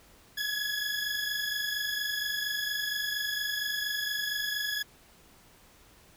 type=tone pair together; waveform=20% pulse; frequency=1673 / 1697.3 Hz; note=G#6 / G#6; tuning=+12 / +37 cents; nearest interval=unison; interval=25 cents; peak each=-28 dBFS; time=0.37-4.83 s; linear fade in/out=10 ms; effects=pink hiss -58 dBFS RMS until 6.16 s